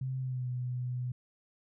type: tone with pitch glide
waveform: sine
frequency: 130.8 to 124.75 Hz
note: C3 to B2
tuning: 0 to +18 cents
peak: -32 dBFS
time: 0.01-1.12 s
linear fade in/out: 5 ms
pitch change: -82 cents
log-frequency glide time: 0.19-0.48 s
effects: none